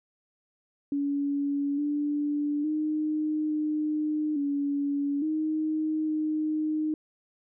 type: tone with pitch steps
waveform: sine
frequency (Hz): 283.5 / 292.7 / 306.8 / 304.5 / 284.1 / 311.3 / 308.7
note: C#4 / D4 / D#4 / D#4 / C#4 / D#4 / D#4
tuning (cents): +39 / -6 / -24 / -37 / +43 / +1 / -14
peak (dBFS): -25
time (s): 0.92-6.94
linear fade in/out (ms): 2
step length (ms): 860
effects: none